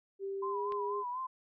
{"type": "tone with pitch glide", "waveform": "sine", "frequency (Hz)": [392, 408.4], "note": ["G4", "G#4"], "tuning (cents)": [0, -29], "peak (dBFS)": -35, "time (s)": [0.19, 1.04], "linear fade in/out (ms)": 50, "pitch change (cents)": 71, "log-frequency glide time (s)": [0.47, 0.59]}
{"type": "tone with vibrato", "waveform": "sine", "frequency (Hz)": 1008, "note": "B5", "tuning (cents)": 35, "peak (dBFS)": -35, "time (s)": [0.42, 1.27], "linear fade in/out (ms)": 10, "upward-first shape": "sine", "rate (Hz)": 4.1, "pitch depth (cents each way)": 65}
{"type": "click", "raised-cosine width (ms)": 0.3, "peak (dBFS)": -31, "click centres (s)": 0.722}
{"effects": []}